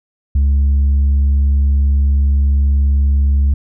sine tone with tanh clipping, 69.8 Hz, C#2, 13 cents sharp, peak -10 dBFS, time 0.35-3.54 s, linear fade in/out 5 ms, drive 2 dB, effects none

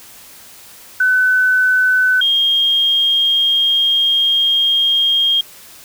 sine tone pair in turn, 1508 / 3230 Hz, F#6 / G#7, +32 / -49 cents, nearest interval octave + minor second, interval 1319 cents, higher second, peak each -10 / -11 dBFS, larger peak first, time 1-2.21 / 2.21-5.41 s, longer second, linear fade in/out 5 ms, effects white hiss -40 dBFS RMS until 5.84 s

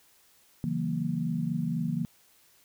sine chord, F# dominant seventh, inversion second, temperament equal with one note detuned, 138.59 / 164.81 / 188.78 / 233.1 Hz, C#3 / E3 / F#3 / A#3, 0 / 0 / +35 / 0 cents, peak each -36 / -30 / -36 / -32 dBFS, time 0.64-2.05 s, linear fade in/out 0 ms, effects white hiss -62 dBFS RMS until 2.64 s

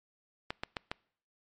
clicks, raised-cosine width 0.3 ms, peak -18 dBFS, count 4, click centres 0.505 / 0.635 / 0.768 / 0.915 s, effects noise-tail reverb RT60 0.6 s tail -25 dB re dry + MP3 48 kbps

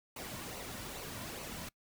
pink noise with flanger, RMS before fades -44 dBFS, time 0.16-1.69 s, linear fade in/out 5 ms, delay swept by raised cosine 0.57 to 2.47 ms, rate 2.4 Hz, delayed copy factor -0.5, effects noise-tail reverb RT60 0.1 s tail -24 dB re dry

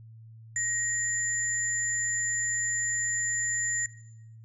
sine tone pair together, 1883 / 7109 Hz, A#6 / A8, +17 / +17 cents, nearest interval octave + major seventh, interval 2300 cents, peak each -31 / -28 dBFS, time 0.56-3.86 s, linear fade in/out 2 ms, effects noise-tail reverb RT60 0.8 s tail -17 dB re dry + added 112 Hz sine -46 dBFS peak until 4.44 s

